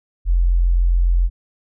sine tone, 43.56 Hz, F1, 4 cents flat, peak -12 dBFS, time 0.25-1.3 s, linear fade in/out 50 ms, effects none

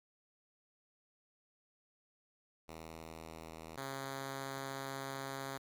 5% pulse tone pair in turn, 80.8 / 135.89 Hz, E2 / C#3, -34 / -34 cents, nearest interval major sixth, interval 900 cents, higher second, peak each -36 / -29 dBFS, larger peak second, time 2.68-3.77 / 3.77-5.58 s, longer second, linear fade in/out 10 ms, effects MP3 96 kbps

